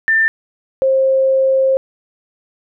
sine tone pair in turn, 1788 / 531.6 Hz, A6 / C5, +27 / +27 cents, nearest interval octave + major sixth, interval 2100 cents, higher first, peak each -10 dBFS, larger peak neither, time 0.08-0.28 / 0.82-1.77 s, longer second, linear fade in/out 0 ms, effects none

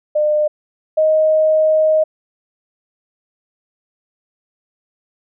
sine tone pair in turn, 603 / 625.1 Hz, D5 / D#5, +46 / +8 cents, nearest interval minor second, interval 62 cents, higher second, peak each -12 / -10 dBFS, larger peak second, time 0.15-0.48 / 0.97-2.04 s, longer second, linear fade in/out 10 ms, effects none

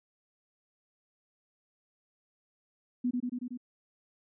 sine tone with echo, 246.9 Hz, B3, in tune, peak -26 dBFS, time 3.04-3.11 s, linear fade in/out 10 ms, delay 93 ms, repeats 5, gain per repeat -2 dB, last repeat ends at 3.575 s, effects none

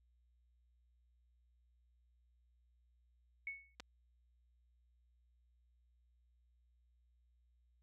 sine tone with exponential decay, 2211 Hz, C#7, 5 cents flat, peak -38 dBFS, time 3.47-3.75 s, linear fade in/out 2 ms, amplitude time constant 59 ms
clicks, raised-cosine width 0.2 ms, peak -31 / -33 dBFS, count 2, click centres 3.799 / 3.803 s
effects added 60 Hz sine -70 dBFS peak until 7.82 s

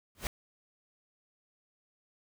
pink noise with exponential growth, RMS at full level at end -30 dBFS, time 0.15-0.27 s, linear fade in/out 1 ms, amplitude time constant 25 ms, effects none

